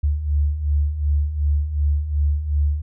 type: beating tone pair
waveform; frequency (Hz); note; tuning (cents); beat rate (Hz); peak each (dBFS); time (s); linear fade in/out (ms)
sine; 71.4 / 74.1; D2 / D2; -48 / +16; 2.7; -24 / -18; 0.03-2.82; 10
effects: none